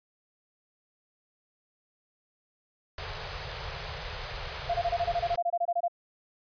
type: band-stop noise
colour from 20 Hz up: pink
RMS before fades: -37 dBFS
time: 2.98-5.36 s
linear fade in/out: 2 ms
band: 150 to 420 Hz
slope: 48 dB/octave
type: tone bursts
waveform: sine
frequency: 692 Hz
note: F5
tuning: 16 cents flat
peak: -24 dBFS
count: 16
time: 4.69-5.882 s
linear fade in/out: 10 ms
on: 52 ms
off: 24 ms
effects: resampled to 11025 Hz